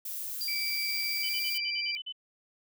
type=noise; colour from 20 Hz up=violet; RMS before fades=-37 dBFS; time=0.05-1.58 s; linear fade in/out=5 ms
type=tone with tremolo; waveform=sine; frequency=4761 Hz; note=D8; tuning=23 cents sharp; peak=-31 dBFS; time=0.41-1.95 s; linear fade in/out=0 ms; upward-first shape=triangle; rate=19 Hz; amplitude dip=30%
type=tone with pitch glide; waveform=sine; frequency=2310 to 2348 Hz; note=D7 to D7; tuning=-29 to -1 cents; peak=-33 dBFS; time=0.48-1.97 s; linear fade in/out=2 ms; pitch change=+28 cents; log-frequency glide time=1.27-1.36 s
type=tone bursts; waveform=sine; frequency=3015 Hz; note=F#7; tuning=32 cents sharp; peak=-35 dBFS; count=9; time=1.23-2.125 s; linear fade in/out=10 ms; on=63 ms; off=41 ms
effects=none